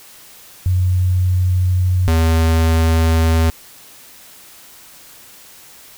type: tone pair in turn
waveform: sine / square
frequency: 91.3 / 81.34 Hz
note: F#2 / E2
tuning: -23 / -23 cents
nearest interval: major second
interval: 200 cents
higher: first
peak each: -12 dBFS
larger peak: neither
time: 0.66-2.08 / 2.08-3.5 s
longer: neither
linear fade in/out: 0 ms
effects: white hiss -42 dBFS RMS until 5.97 s